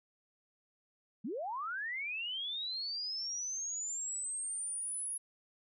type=linear sweep; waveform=sine; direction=up; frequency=178.7 to 10548 Hz; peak=-36 dBFS; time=1.24-5.18 s; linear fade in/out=10 ms; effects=none